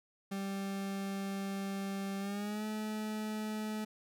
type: tone with pitch glide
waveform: 40% pulse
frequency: 196 to 215 Hz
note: G3 to A3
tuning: 0 to -40 cents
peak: -35 dBFS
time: 0.31-3.85 s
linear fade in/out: 10 ms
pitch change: +160 cents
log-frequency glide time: 2.19-2.65 s
effects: none